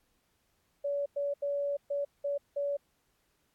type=tone bursts at uneven times; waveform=sine; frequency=569 Hz; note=C#5; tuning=45 cents sharp; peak=-29 dBFS; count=6; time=0.84-1.06 / 1.16-1.34 / 1.42-1.77 / 1.9-2.05 / 2.24-2.38 / 2.56-2.77 s; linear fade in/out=10 ms; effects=pink hiss -74 dBFS RMS until 3.54 s + AAC 64 kbps